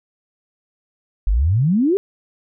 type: exponential sweep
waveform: sine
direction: up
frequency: 43.45 to 415.3 Hz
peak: -13 dBFS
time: 1.27-1.97 s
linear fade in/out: 0 ms
effects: none